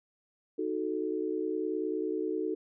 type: chord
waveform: sine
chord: D# diminished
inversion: none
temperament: equal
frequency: 311.1 / 370 / 440 Hz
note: D#4 / F#4 / A4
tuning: 0 / 0 / 0 cents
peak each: -34 dBFS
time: 0.58-2.55 s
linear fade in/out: 10 ms
effects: none